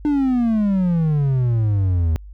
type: exponential sweep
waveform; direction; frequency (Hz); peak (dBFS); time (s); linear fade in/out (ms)
triangle; down; 301.5 to 78; -13; 0.05-2.16; 0
effects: added 50 Hz sine -35 dBFS peak until 2.33 s